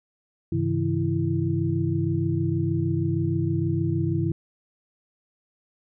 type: tone cluster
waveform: sine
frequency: 99.8 / 135.3 / 161.7 / 331.1 Hz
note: G2 / C#3 / E3 / E4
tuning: +32 / -42 / -33 / +8 cents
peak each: -27 dBFS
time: 0.52-4.32 s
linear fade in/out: 5 ms
effects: none